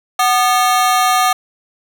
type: ring-modulated tone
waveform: 40% pulse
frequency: 983 Hz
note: B5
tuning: 8 cents flat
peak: -7 dBFS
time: 0.19-1.33 s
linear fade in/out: 5 ms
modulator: 238 Hz
effects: none